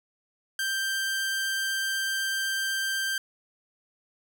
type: tone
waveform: sawtooth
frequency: 1573 Hz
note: G6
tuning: 6 cents sharp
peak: -23 dBFS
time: 0.59-3.18 s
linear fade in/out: 2 ms
effects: none